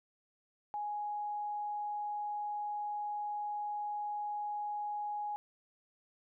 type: tone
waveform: sine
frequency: 832 Hz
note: G#5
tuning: 3 cents sharp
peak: -35 dBFS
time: 0.74-5.36 s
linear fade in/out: 0 ms
effects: none